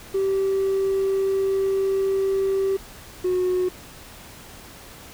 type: tone pair in turn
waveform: triangle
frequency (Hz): 387.8 / 365.3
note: G4 / F#4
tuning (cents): -19 / -22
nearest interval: minor second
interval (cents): 103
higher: first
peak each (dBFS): -16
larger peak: neither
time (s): 0.14-2.77 / 3.24-3.69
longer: first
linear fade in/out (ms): 10
effects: tanh soft clip ceiling -15 dBFS + pink hiss -43 dBFS RMS until 5.13 s